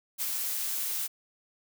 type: noise with ADSR envelope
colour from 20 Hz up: blue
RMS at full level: -30 dBFS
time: 0.18-1.08 s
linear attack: 37 ms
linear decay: 32 ms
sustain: -2 dB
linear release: 22 ms
effects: none